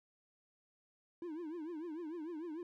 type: tone with vibrato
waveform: triangle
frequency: 325.8 Hz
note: E4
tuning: 20 cents flat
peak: -39 dBFS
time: 1.22-2.63 s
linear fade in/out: 2 ms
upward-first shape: triangle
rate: 6.7 Hz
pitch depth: 180 cents each way
effects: none